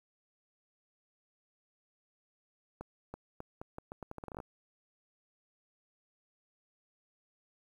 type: accelerating click train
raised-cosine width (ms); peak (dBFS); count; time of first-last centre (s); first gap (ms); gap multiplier
1; -28; 16; 2.81-4.402; 330; 0.8
effects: 10-bit